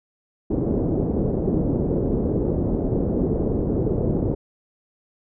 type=low-pass noise; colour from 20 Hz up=white; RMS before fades=-22 dBFS; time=0.5-4.35 s; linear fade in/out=10 ms; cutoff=430 Hz; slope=24 dB/octave; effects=none